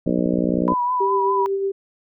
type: harmonic tone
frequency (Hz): 60.6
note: B1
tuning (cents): -32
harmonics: 3 / 4 / 5 / 6 / 7 / 8 / 9 / 10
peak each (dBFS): -23 / -23 / -23 / -29 / -30 / -29 / -28 / -31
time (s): 0.06-0.74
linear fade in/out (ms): 10
type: clicks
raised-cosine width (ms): 3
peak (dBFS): -19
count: 12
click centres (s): 0.066 / 0.098 / 0.189 / 0.263 / 0.337 / 0.386 / 0.444 / 0.495 / 0.544 / 0.58 / 0.621 / 0.724
type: tone with vibrato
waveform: sine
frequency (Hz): 987.8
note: B5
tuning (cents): 0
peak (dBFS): -18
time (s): 0.68-1.46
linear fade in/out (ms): 0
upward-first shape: triangle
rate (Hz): 5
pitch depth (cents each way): 43
type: tone with tremolo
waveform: sine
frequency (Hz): 392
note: G4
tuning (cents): 0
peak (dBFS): -18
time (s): 1-1.72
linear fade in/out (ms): 10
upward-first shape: sine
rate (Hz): 8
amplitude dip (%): 35
effects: none

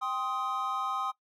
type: chord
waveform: triangle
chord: C minor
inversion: second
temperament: just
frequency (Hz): 784.9 / 1046.5 / 1255.8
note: G5 / C6 / Eb6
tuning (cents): +2 / 0 / +16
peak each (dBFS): -34 / -33 / -30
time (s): 0.01-1.12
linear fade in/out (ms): 20
effects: noise-tail reverb RT60 0.1 s tail -19 dB re dry + MP3 96 kbps

